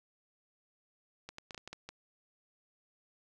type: clicks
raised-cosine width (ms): 0.2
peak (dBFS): -27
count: 8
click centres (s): 1.29 / 1.384 / 1.508 / 1.546 / 1.578 / 1.676 / 1.73 / 1.89
effects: none